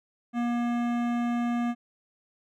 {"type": "tone with hard clipping", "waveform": "sine", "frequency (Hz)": 238.6, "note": "A#3", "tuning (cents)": 41, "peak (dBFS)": -27, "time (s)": [0.33, 1.75], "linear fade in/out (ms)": 50, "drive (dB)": 16, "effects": []}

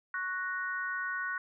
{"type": "chord", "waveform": "sine", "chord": "F# major", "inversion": "second", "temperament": "equal", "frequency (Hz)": [1108.7, 1480, 1864.7], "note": ["C#6", "F#6", "A#6"], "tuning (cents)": [0, 0, 0], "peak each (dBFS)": [-39, -34, -39], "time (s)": [0.14, 1.38], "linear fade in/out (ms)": 2, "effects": []}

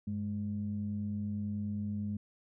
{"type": "tone pair together", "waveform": "sine", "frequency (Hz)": [98.42, 207.7], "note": ["G2", "G#3"], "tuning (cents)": [7, 0], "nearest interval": "octave + minor second", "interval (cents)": 1293, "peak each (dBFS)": [-37, -34], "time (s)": [0.07, 2.17], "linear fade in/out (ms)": 5, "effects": ["tanh soft clip ceiling -26 dBFS"]}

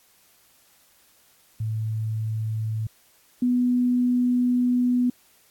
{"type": "tone pair in turn", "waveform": "sine", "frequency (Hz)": [110, 246.9], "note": ["A2", "B3"], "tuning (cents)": [0, 0], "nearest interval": "octave + major second", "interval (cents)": 1400, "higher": "second", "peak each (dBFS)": [-24, -18], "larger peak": "second", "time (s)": [[1.6, 2.87], [3.42, 5.1]], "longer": "second", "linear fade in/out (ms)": 5, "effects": ["white hiss -59 dBFS RMS until 5.5 s", "AAC 64 kbps"]}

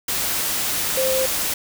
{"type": "tone in noise", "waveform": "sine", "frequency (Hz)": 523.3, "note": "C5", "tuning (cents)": 0, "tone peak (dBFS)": -19, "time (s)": [0.97, 1.26], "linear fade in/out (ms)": 5, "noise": "white", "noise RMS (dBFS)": -23, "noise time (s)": [0.08, 1.54], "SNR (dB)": 1, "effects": []}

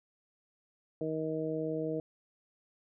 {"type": "harmonic tone", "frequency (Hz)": 157.7, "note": "D#3", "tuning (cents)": 24, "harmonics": [1, 2, 3, 4], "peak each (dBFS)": [-40, -36, -35, -40], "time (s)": [1.01, 2], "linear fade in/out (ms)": 2, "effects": []}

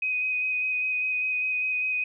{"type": "tone with vibrato", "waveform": "sine", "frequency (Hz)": 2508, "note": "D#7", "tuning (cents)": 13, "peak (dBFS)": -24, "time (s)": [0.02, 2.04], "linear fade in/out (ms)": 5, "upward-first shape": "square", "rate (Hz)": 5, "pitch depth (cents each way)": 10, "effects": []}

